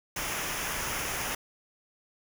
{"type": "noise with comb filter", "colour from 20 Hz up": "pink", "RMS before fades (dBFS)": -33, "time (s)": [0.16, 1.35], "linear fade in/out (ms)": 5, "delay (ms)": 0.24, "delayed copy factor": -0.6, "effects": []}